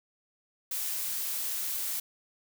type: noise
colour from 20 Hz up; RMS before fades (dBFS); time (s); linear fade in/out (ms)
blue; -33; 0.71-2; 5
effects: none